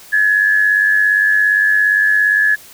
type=tone with amplitude modulation; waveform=sine; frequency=1700 Hz; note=G#6; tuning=40 cents sharp; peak=-7 dBFS; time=0.12-2.56 s; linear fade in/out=20 ms; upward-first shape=sine; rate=97.4 Hz; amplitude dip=60%; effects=white hiss -40 dBFS RMS until 2.73 s